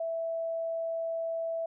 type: tone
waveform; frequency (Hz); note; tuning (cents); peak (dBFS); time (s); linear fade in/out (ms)
sine; 659.3; E5; 0; -30; 0-1.66; 5
effects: none